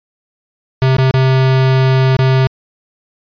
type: tone with dropouts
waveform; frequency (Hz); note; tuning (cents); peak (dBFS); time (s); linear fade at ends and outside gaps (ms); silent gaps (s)
square; 131.5; C3; +9; -9; 0.82-2.47; 0; 0.967-0.984 / 1.11-1.14 / 2.166-2.19
effects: resampled to 11025 Hz